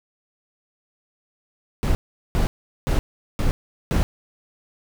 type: noise bursts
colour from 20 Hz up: brown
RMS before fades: -19 dBFS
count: 5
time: 1.83-4.03 s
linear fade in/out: 0 ms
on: 120 ms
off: 400 ms
effects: none